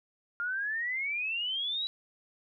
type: exponential sweep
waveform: sine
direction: up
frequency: 1396.9 to 3951 Hz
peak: -30 dBFS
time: 0.4-1.87 s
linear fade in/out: 0 ms
effects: none